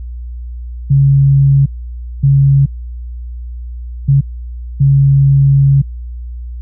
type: tone bursts at uneven times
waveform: sine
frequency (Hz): 138.2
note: C#3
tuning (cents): -5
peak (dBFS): -5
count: 4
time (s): 0.9-1.66 / 2.23-2.66 / 4.08-4.21 / 4.8-5.82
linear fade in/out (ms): 10
effects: added 60 Hz sine -22 dBFS peak until 6.61 s